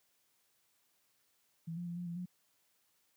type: tone with pitch steps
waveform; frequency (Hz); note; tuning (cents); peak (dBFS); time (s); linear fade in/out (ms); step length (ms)
sine; 164.8 / 174.9 / 171.9 / 176.5 / 170.7 / 179.4; E3 / F3 / F3 / F3 / F3 / F3; 0 / +3 / -27 / +19 / -39 / +47; -38; 1.67-2.258; 10; 98
effects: white hiss -75 dBFS RMS until 3.16 s + high-pass 80 Hz 12 dB/octave